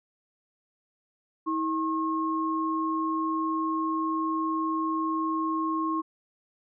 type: tone pair together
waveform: sine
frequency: 320.6 / 1079.5 Hz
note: E4 / C#6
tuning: -48 / -46 cents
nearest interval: octave + major sixth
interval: 2102 cents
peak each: -28 dBFS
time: 1.46-6.02 s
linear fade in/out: 20 ms
effects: none